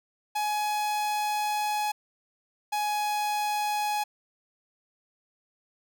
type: tone pair in turn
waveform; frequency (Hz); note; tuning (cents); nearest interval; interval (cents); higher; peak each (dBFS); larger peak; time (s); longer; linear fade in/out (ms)
45% pulse; 841 / 837.7; G#5 / G#5; +22 / +15; unison; 7; first; -26; neither; 0.35-1.92 / 2.72-4.04; first; 10
effects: none